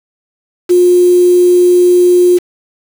sine tone with quantisation, 356.7 Hz, F4, 37 cents sharp, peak -4 dBFS, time 0.69-2.39 s, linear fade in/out 20 ms, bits 4, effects none

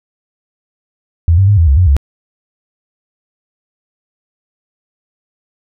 sine tone with pitch steps, 83.7 / 96.8 / 102.9 / 83 / 68.6 / 90.3 / 70.1 Hz, E2 / G2 / G#2 / E2 / C#2 / F#2 / C#2, +27 / -21 / -16 / +12 / -17 / -42 / +20 cents, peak -5 dBFS, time 1.28-1.966 s, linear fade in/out 0 ms, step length 98 ms, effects none

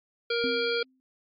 harmonic tone, 469.6 Hz, A#4, 13 cents sharp, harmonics 1 / 3 / 5 / 7 / 9 / 10, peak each -27 / -32 / -34 / -35 / -37 / -37 dBFS, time 0.3-0.83 s, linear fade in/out 5 ms
sine tone with exponential decay, 259.7 Hz, C4, 13 cents flat, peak -28 dBFS, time 0.44-1 s, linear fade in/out 0 ms, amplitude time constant 120 ms
effects MP3 48 kbps

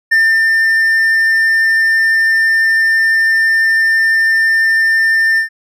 triangle tone with ADSR envelope, 1797 Hz, A6, 36 cents sharp, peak -5 dBFS, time 0.11-5.49 s, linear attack 13 ms, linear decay 280 ms, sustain -2 dB, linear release 110 ms, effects none

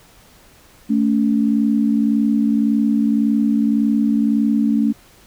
sine tone pair together, 220 / 281.8 Hz, A3 / C#4, 0 / +29 cents, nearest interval major third, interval 429 cents, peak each -15 / -18 dBFS, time 0.89-4.93 s, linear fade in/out 20 ms, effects pink hiss -49 dBFS RMS until 5.26 s

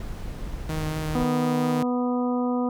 brown noise, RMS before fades -33 dBFS, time 0-1.26 s, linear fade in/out 2 ms
sawtooth tone with vibrato, 155.56 Hz, D#3, in tune, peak -23 dBFS, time 0.69-1.83 s, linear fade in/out 5 ms, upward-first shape triangle, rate 4.3 Hz, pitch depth 16 cents each way
harmonic tone, 246.9 Hz, B3, in tune, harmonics 1 / 2 / 3 / 4 / 5, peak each -23 / -29 / -33 / -35 / -37 dBFS, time 1.15-2.69 s, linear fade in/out 2 ms
effects none

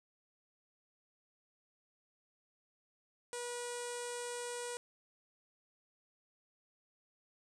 sawtooth tone with low-pass filter, 484.1 Hz, B4, 35 cents flat, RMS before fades -42 dBFS, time 3.33-4.77 s, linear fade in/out 0 ms, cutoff 8500 Hz, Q 4.9, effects none

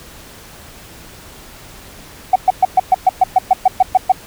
sine tone bursts, 750 Hz, F#5, 23 cents sharp, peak -4 dBFS, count 13, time 2.33-4.121 s, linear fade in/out 5 ms, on 27 ms, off 120 ms, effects tanh soft clip ceiling 0 dBFS + pink hiss -38 dBFS RMS until 4.26 s

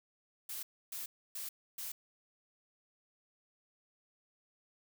blue noise bursts, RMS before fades -42 dBFS, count 4, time 0.49-1.92 s, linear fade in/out 5 ms, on 140 ms, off 290 ms, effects none

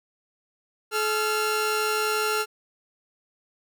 sawtooth tone pair together, 428.5 / 1377 Hz, A4 / F6, -46 / -25 cents, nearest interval octave + minor sixth, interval 2021 cents, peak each -22 dBFS, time 0.91-2.46 s, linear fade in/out 50 ms, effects none

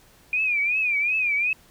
sine tone with vibrato, 2428 Hz, D#7, 43 cents flat, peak -20 dBFS, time 0.33-1.53 s, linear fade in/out 2 ms, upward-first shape triangle, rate 2.7 Hz, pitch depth 140 cents each way, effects pink hiss -55 dBFS RMS until 1.7 s

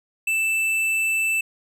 sine tone with tanh clipping, 2648 Hz, E7, 7 cents sharp, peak -21 dBFS, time 0.27-1.41 s, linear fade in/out 5 ms, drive 11 dB, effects none

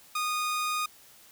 sawtooth tone, 1233 Hz, D#6, 16 cents flat, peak -24 dBFS, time 0.15-0.86 s, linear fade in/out 5 ms, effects white hiss -55 dBFS RMS until 1.31 s

